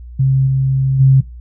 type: tone with level steps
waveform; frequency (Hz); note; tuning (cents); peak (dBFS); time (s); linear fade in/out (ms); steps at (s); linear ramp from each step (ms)
sine; 133.8; C3; +39; -9 / -11 / -5; 0.19-1.21; 10; 0.46 / 0.99; 20
effects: noise-tail reverb RT60 0.2 s tail -19 dB re dry + added 60 Hz sine -30 dBFS peak until 1.4 s